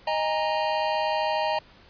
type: chord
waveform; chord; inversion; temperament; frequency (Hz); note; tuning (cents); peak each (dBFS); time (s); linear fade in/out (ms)
square; D# suspended fourth; none; equal with one note detuned; 622.3 / 819.2 / 932.3; D#5 / G#5 / A#5; 0 / -24 / 0; -28 / -30 / -28; 0.07-1.59; 5
effects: pink hiss -53 dBFS RMS until 1.89 s + resampled to 11025 Hz